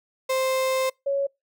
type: tone pair in turn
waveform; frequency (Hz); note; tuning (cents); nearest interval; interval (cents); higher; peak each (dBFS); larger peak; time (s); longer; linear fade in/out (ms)
35% pulse / sine; 523.3 / 555.8; C5 / C#5; 0 / +4; minor second; 104; second; -20 / -21; first; 0.29-0.9 / 1.06-1.27; first; 10
effects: noise-tail reverb RT60 0.2 s tail -25 dB re dry